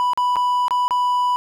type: tone with dropouts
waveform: triangle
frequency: 987.8 Hz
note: B5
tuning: in tune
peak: -14 dBFS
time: 0-1.36 s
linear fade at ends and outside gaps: 0 ms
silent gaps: 0.134-0.175 / 0.358-0.366 / 0.682-0.708 / 0.88-0.908 s
effects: none